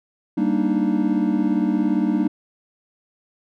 triangle chord, Eb major seventh, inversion first, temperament equal, 196 / 233.1 / 293.7 / 311.1 Hz, G3 / Bb3 / D4 / Eb4, 0 / 0 / 0 / 0 cents, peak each -21 dBFS, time 0.37-2.28 s, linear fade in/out 10 ms, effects none

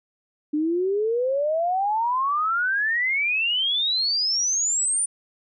sine exponential sweep, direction up, 293.7 to 9397 Hz, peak -20 dBFS, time 0.53-5.06 s, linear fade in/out 10 ms, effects none

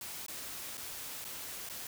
white noise with dropouts, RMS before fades -43 dBFS, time 0.01-1.87 s, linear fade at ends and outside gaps 2 ms, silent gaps 0.264-0.282 / 0.772-0.777 / 1.244-1.249 / 1.69-1.697 s, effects none

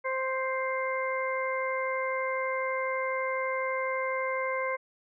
harmonic tone, 524 Hz, C5, 2 cents sharp, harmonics 1 / 2 / 3 / 4, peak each -31 / -33 / -39 / -34 dBFS, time 0.04-4.77 s, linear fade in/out 20 ms, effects none

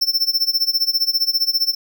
square tone with tremolo, 5360 Hz, E8, 28 cents sharp, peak -13 dBFS, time 0.01-1.75 s, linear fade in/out 10 ms, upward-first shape sine, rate 15 Hz, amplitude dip 90%, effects none

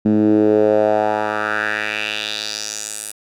10% pulse tone with band-pass filter sweep, 106.4 Hz, G#2, 42 cents sharp, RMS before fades -18 dBFS, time 0.05-3.12 s, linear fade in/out 10 ms, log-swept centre 230 to 10000 Hz, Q 3, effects none

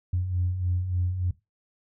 sine beating tone pair, 87.31 / 90.71 Hz, F2 / F#2, 0 / -34 cents, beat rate 3.4 Hz, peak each -32 / -24 dBFS, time 0.13-1.31 s, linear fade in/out 5 ms, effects noise-tail reverb RT60 0.2 s tail -17 dB re dry + tanh soft clip ceiling -17 dBFS

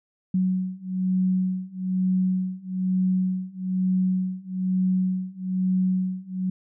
sine beating tone pair, 185 / 186.1 Hz, F#3 / F#3, 0 / +10 cents, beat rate 1.1 Hz, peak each -25 / -24 dBFS, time 0.34-6.5 s, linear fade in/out 5 ms, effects none

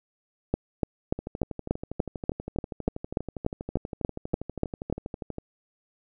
two click trains, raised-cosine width 2 ms, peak -20 / -10 dBFS, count 53 / 16, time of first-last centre 1.19-5.384 / 0.54-4.926 s, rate 12.4 / 3.42 Hz, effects none

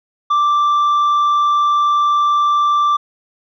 triangle tone with tanh clipping, 1174.7 Hz, D6, in tune, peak -12 dBFS, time 0.3-2.97 s, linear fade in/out 10 ms, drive 8 dB, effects none

